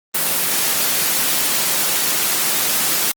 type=high-pass noise; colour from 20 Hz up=white; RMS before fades=-18 dBFS; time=0.14-3.12 s; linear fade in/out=10 ms; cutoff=130 Hz; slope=96 dB/octave; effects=Opus 24 kbps